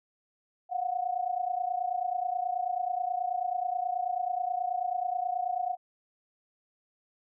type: tone pair together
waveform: sine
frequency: 710.7 / 740 Hz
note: F5 / F#5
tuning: +30 / 0 cents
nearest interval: minor second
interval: 70 cents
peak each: -31 / -31 dBFS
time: 0.69-5.77 s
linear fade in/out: 50 ms
effects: none